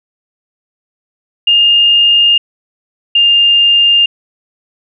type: tone pair in turn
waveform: sine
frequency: 2824 / 2808 Hz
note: F7 / F7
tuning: +19 / +9 cents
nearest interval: unison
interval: 10 cents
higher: first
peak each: -5 dBFS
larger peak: neither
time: 1.47-2.38 / 3.15-4.06 s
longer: neither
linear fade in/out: 5 ms
effects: none